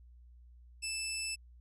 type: tone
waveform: 15% pulse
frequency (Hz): 2637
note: E7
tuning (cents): 0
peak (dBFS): -28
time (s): 0.82-1.36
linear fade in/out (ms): 20
effects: added 60 Hz sine -54 dBFS peak until 1.6 s + resampled to 24000 Hz